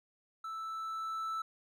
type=tone with level ramp; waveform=triangle; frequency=1318.5 Hz; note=E6; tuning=in tune; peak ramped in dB=-37 to -32 dBFS; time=0.44-1.42 s; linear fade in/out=5 ms; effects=none